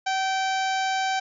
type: harmonic tone with a mistuned harmonic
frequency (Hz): 776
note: G5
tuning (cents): -18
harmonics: 1 / 2 / 3 / 4 / 5 / 6 / 7 / 8 / 9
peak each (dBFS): -24 / -30 / -34 / -36 / -38 / -40 / -41 / -42 / -43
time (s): 0.06-1.2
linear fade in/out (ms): 10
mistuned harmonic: 1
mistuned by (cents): -28
effects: none